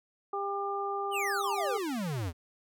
harmonic tone, 399.1 Hz, G4, 31 cents sharp, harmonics 1 / 2 / 3, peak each -35 / -35 / -35 dBFS, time 0.33-1.78 s, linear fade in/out 5 ms
square exponential sweep, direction down, 3136 to 77.9 Hz, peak -32 dBFS, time 1.11-2.33 s, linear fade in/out 50 ms
effects none

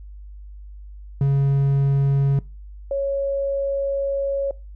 triangle / sine tone pair in turn, 138.6 / 553.4 Hz, C#3 / C#5, 0 / -3 cents, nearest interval 2 octaves, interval 2397 cents, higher second, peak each -13 / -20 dBFS, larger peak first, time 1.21-2.39 / 2.91-4.51 s, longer second, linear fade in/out 2 ms, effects noise-tail reverb RT60 0.3 s tail -22 dB re dry + added 50 Hz sine -36 dBFS peak until 4.75 s

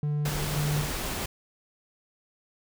triangle tone with tremolo, 148 Hz, D3, 14 cents sharp, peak -23 dBFS, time 0.03-0.9 s, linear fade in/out 2 ms, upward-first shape square, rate 1.9 Hz, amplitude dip 55%
pink noise, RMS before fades -32 dBFS, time 0.25-1.26 s, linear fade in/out 5 ms
effects none

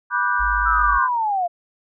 sine chord, G major seventh, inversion first, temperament just, 980 / 1176 / 1470 / 1568 Hz, B5 / D6 / F#6 / G6, -14 / +2 / -12 / 0 cents, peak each -23 dBFS, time 0.1-1.09 s, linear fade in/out 50 ms
sine tone, 52.2 Hz, G#1, 10 cents sharp, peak -24 dBFS, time 0.39-0.99 s, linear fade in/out 20 ms
sine linear sweep, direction down, 1357 to 680 Hz, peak -18 dBFS, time 0.65-1.48 s, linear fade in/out 20 ms
effects none

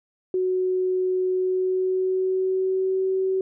sine tone with pitch glide, 370 to 379.1 Hz, F#4 to F#4, 0 to +42 cents, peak -20 dBFS, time 0.34-3.41 s, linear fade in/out 2 ms, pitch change +42 cents, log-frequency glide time 1.31-3.04 s, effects none

